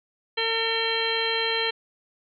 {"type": "harmonic tone", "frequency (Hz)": 453, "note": "A#4", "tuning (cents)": -50, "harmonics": [1, 2, 3, 4, 5, 6, 7, 9], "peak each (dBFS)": [-29, -33, -37, -31, -32, -34, -28, -31], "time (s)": [0.37, 1.71], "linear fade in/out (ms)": 10, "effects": []}